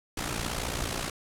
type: noise with amplitude modulation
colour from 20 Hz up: pink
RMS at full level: -29 dBFS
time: 0.17-1.1 s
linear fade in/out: 5 ms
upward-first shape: sine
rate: 58.5 Hz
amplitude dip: 70%
effects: low-pass 11000 Hz 12 dB/octave